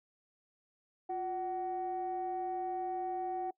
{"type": "tone pair together", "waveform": "sine", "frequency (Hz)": [354.5, 751.2], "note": ["F4", "F#5"], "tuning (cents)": [26, 26], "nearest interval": "octave + minor second", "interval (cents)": 1300, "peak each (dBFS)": [-38, -34], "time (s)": [1.09, 3.51], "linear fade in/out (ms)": 10, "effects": ["noise-tail reverb RT60 0.1 s tail -23 dB re dry", "tanh soft clip ceiling -29 dBFS"]}